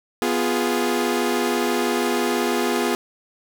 sawtooth chord, F diminished, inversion second, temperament equal, 246.9 / 349.2 / 415.3 Hz, Cb4 / F4 / Ab4, 0 / 0 / 0 cents, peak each -20 dBFS, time 0.22-2.95 s, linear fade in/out 0 ms, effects none

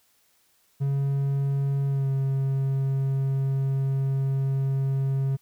triangle tone with pitch glide, 138.59 to 135.5 Hz, C#3 to C#3, 0 to -39 cents, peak -20 dBFS, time 0.8-5.37 s, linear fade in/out 20 ms, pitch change -39 cents, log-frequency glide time 1.88-2.09 s, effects white hiss -65 dBFS RMS until 5.41 s

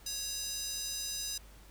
square tone with high-pass filter, 554.4 Hz, C#5, in tune, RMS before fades -38 dBFS, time 0.06-1.38 s, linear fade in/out 5 ms, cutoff 5300 Hz, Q 2.3, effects added 50 Hz sine -53 dBFS peak until 1.7 s + pink hiss -59 dBFS RMS until 1.7 s

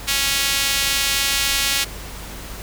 sawtooth tone with high-pass filter, 276.4 Hz, C#4, 5 cents flat, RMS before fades -20 dBFS, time 0.07-1.85 s, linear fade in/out 20 ms, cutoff 2800 Hz, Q 0.95, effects added 50 Hz sine -35 dBFS peak until 2.62 s + pink hiss -35 dBFS RMS until 2.62 s

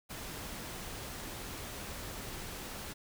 pink noise, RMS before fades -43 dBFS, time 0.09-2.94 s, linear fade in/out 20 ms, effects none

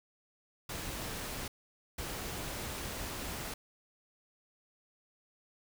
pink noise bursts at uneven times, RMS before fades -40 dBFS, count 2, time 0.69-1.48 / 1.98-3.54 s, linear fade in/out 5 ms, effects none

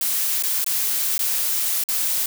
blue noise with dropouts, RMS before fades -22 dBFS, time 0.01-2.26 s, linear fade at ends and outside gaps 2 ms, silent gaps 0.426-0.435 / 0.644-0.663 / 1.18-1.191 / 1.838-1.887 s, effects none

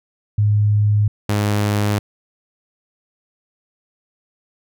sine / sawtooth tone pair in turn, 104.5 / 103.6 Hz, G#2 / G#2, +11 / -4 cents, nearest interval unison, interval 15 cents, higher first, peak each -12 dBFS, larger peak neither, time 0.38-1.08 / 1.29-1.99 s, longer neither, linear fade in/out 5 ms, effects none

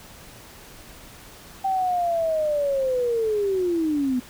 sine linear sweep, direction down, 780 to 243.8 Hz, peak -20 dBFS, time 1.64-4.2 s, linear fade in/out 10 ms, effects pink hiss -45 dBFS RMS until 4.29 s

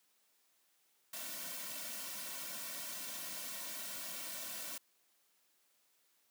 white noise with comb filter, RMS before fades -44 dBFS, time 1.13-4.78 s, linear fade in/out 5 ms, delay 2.4 ms, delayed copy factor -0.85, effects white hiss -74 dBFS RMS until 6.3 s + high-pass 200 Hz 12 dB/octave

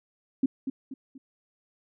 sine tone with echo, 266.5 Hz, C4, 32 cents sharp, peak -19 dBFS, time 0.43-0.46 s, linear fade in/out 5 ms, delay 240 ms, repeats 3, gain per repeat -8 dB, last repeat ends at 1.18 s, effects none

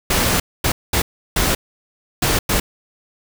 pink noise bursts at uneven times, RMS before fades -17 dBFS, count 6, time 0.1-0.4 / 0.64-0.72 / 0.93-1.02 / 1.36-1.55 / 2.22-2.39 / 2.49-2.6 s, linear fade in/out 5 ms, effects none

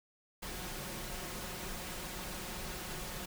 pink noise with comb filter, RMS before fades -42 dBFS, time 0.42-3.26 s, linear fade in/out 10 ms, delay 5.5 ms, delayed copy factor +0.5, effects none

